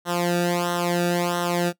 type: tone with flanger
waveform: sawtooth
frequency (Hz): 174.61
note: F3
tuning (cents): 0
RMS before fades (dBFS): -23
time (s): 0.05-1.73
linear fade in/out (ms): 50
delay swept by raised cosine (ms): 0.42 to 0.96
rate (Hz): 1.5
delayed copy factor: -0.9
effects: noise-tail reverb RT60 0.1 s tail -20 dB re dry